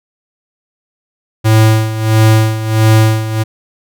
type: tone with tremolo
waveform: square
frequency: 110 Hz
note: A2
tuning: in tune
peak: -5 dBFS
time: 1.44-3.44 s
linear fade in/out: 20 ms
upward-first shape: sine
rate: 1.5 Hz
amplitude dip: 75%
effects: none